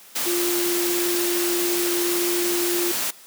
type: tone in noise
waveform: sine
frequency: 349.2 Hz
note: F4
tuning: in tune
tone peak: -22 dBFS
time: 0.26-2.92 s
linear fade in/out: 10 ms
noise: white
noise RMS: -25 dBFS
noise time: 0.15-3.11 s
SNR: 0 dB
effects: white hiss -47 dBFS RMS until 3.26 s + high-pass 200 Hz 12 dB/octave